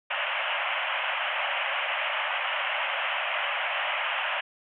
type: band-pass noise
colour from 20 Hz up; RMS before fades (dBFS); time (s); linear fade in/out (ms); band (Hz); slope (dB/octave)
white; -29; 0.1-4.41; 10; 550 to 3100; 96
effects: none